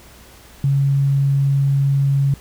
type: tone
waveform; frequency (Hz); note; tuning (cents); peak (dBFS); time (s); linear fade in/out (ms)
sine; 138.59; C#3; 0; -13; 0.64-2.34; 2
effects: added 60 Hz sine -46 dBFS peak until 2.4 s + pink hiss -45 dBFS RMS until 2.4 s